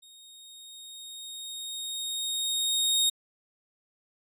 sawtooth tone with level ramp, 3726 Hz, A#7, 2 cents flat, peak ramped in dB -48 to -18 dBFS, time 0.02-3.1 s, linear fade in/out 10 ms, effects resampled to 32000 Hz

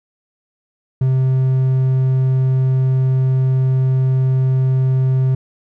triangle tone, 130.81 Hz, C3, in tune, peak -10 dBFS, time 1.01-5.35 s, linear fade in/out 5 ms, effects none

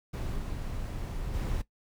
brown noise with level steps, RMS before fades -33 / -35 / -31 dBFS, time 0.13-1.62 s, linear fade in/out 10 ms, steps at 0.36 / 1.33 s, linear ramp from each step 20 ms, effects noise-tail reverb RT60 0.1 s tail -17 dB re dry

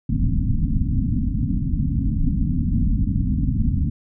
pink low-pass noise, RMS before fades -20 dBFS, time 0.09-3.9 s, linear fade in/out 5 ms, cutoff 280 Hz, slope 96 dB/octave, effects none

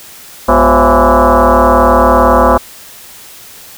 sine tone with frequency modulation, 246.9 Hz, B3, in tune, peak -4 dBFS, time 0.48-2.58 s, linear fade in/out 10 ms, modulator 152 Hz, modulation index 6.8, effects white hiss -34 dBFS RMS until 3.77 s

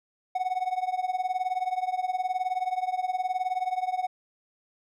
triangle tone with tremolo, 740 Hz, F#5, in tune, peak -20 dBFS, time 0.35-4.07 s, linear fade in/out 5 ms, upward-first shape triangle, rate 19 Hz, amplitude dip 95%, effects none

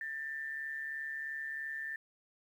sine tone with amplitude modulation, 1784 Hz, A6, 23 cents sharp, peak -35 dBFS, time 0.01-1.96 s, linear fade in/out 2 ms, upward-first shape sine, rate 143 Hz, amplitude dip 50%, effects 11-bit

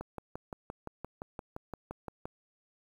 click train, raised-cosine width 1 ms, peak -25 dBFS, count 14, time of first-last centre 0.01-2.255 s, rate 5.79 Hz, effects 9-bit

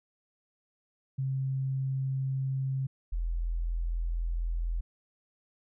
sine tone pair in turn, 133.6 / 42.08 Hz, C3 / E1, +36 / +36 cents, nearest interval octave + minor sixth, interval 2000 cents, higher first, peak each -28 dBFS, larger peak neither, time 1.18-2.87 / 3.12-4.81 s, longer neither, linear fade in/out 10 ms, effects none

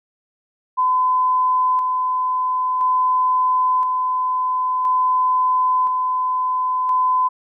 sine tone with tremolo, 1015 Hz, B5, 47 cents sharp, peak -14 dBFS, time 0.77-7.29 s, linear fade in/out 20 ms, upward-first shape square, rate 0.49 Hz, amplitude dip 30%, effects none

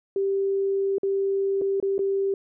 sine tone with dropouts, 392 Hz, G4, in tune, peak -21 dBFS, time 0.16-2.34 s, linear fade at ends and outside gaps 2 ms, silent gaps 0.983-1.032 / 1.614-1.618 / 1.801-1.826 / 1.981-1.991 s, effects none

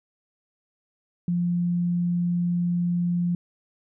sine tone, 174.61 Hz, F3, in tune, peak -21 dBFS, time 1.28-3.35 s, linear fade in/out 2 ms, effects none

